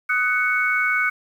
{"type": "tone cluster", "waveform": "sine", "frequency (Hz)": [1255, 1495, 2220], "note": ["D#6", "F#6", "C#7"], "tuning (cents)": [15, 17, 2], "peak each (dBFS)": [-26, -21, -21], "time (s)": [0.09, 1.1], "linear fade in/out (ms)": 10, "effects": ["8-bit"]}